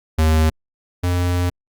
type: tone pair in turn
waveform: square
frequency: 78.9 / 88.85 Hz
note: D#2 / F2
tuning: +25 / +30 cents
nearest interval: major second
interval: 205 cents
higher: second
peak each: -13 / -17 dBFS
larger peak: first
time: 0.18-0.5 / 1.03-1.5 s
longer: second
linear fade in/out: 10 ms
effects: Opus 48 kbps